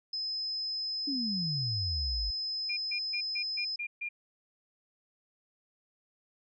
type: tone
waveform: sine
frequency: 5100 Hz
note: D#8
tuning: 42 cents sharp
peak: -32 dBFS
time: 0.13-3.76 s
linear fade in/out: 5 ms
type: exponential sweep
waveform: sine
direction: down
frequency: 293.7 to 46.04 Hz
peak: -32 dBFS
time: 1.07-2.31 s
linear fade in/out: 10 ms
type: tone bursts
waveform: sine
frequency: 2407 Hz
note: D7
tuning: 42 cents sharp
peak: -33 dBFS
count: 7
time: 2.69-4.09 s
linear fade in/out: 10 ms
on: 80 ms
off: 140 ms
effects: none